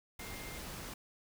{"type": "tone in noise", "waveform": "sine", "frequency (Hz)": 2110, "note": "C7", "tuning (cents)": 14, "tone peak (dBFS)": -51, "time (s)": [0.19, 0.58], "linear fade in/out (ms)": 5, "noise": "pink", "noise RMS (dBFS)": -45, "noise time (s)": [0.19, 0.94], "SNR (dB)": -9, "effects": []}